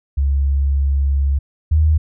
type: tone pair in turn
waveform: sine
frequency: 69.3 / 77.61 Hz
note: C#2 / D#2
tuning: 0 / -4 cents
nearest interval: major second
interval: 196 cents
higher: second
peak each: -13 / -10 dBFS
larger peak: second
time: 0.17-1.39 / 1.71-1.98 s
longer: first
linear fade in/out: 10 ms
effects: none